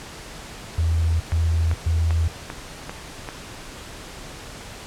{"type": "tone bursts", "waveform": "sine", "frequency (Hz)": 82.1, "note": "E2", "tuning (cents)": -6, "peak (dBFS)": -17, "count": 3, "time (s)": [0.78, 2.28], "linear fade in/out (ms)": 5, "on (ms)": 420, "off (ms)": 120}
{"type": "click train", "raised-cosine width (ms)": 0.5, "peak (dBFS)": -16, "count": 6, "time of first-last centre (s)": [1.32, 3.289], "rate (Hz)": 2.54}
{"effects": ["pink hiss -38 dBFS RMS until 4.86 s", "low-pass 9000 Hz 12 dB/octave"]}